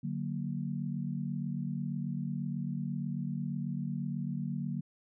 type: chord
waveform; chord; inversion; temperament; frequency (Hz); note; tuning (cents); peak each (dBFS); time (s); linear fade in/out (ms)
sine; D augmented; none; equal; 146.83 / 185 / 233.1; D3 / F#3 / A#3; 0 / 0 / 0; -36 / -37 / -38; 0.03-4.81; 10
effects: none